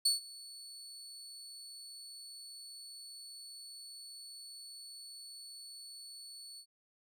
30% pulse tone with ADSR envelope, 4435 Hz, C#8, in tune, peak -22 dBFS, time 0.05-6.66 s, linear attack 8 ms, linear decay 140 ms, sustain -23 dB, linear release 72 ms, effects none

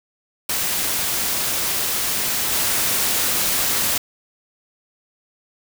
white noise with level steps, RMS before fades -22 / -20 dBFS, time 0.49-3.98 s, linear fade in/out 5 ms, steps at 2.52 s, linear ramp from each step 5 ms, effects none

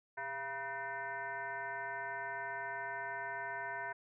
sine tone with frequency modulation, 1245 Hz, D#6, 1 cent sharp, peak -38 dBFS, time 0.17-3.93 s, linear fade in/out 10 ms, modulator 281 Hz, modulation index 2.3, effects none

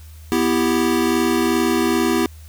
square chord, E minor, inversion second, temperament equal, 246.9 / 329.6 / 392 Hz, B3 / E4 / G4, 0 / 0 / 0 cents, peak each -21 / -20 / -22 dBFS, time 0.32-2.26 s, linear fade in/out 0 ms, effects added 78 Hz sine -37 dBFS peak until 2.48 s + white hiss -50 dBFS RMS until 2.48 s

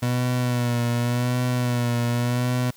30% pulse tone with vibrato, 122 Hz, B2, 21 cents flat, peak -18 dBFS, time 0.02-2.71 s, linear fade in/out 10 ms, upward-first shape sine, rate 0.88 Hz, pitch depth 40 cents each way, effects white hiss -53 dBFS RMS until 2.76 s

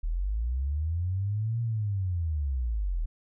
sine linear two-way sweep, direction up then down, 37.05 to 117.8 to 37.05 Hz, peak -26 dBFS, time 0.03-3.06 s, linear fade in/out 10 ms, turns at 1.61 s, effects none

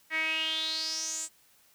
sawtooth tone with band-pass filter sweep, 317.7 Hz, D#4, 36 cents sharp, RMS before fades -32 dBFS, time 0.1-1.29 s, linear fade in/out 50 ms, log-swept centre 2000 to 8000 Hz, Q 7.7, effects white hiss -63 dBFS RMS until 1.74 s

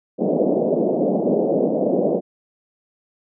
white band-pass noise, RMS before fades -19 dBFS, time 0.18-2.21 s, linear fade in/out 50 ms, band 170 to 630 Hz, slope 48 dB/octave, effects none

